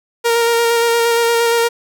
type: tone with vibrato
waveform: sawtooth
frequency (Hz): 466.2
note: A#4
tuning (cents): 0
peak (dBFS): -8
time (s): 0.24-1.69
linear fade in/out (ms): 20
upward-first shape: square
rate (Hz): 8.6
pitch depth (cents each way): 13
effects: none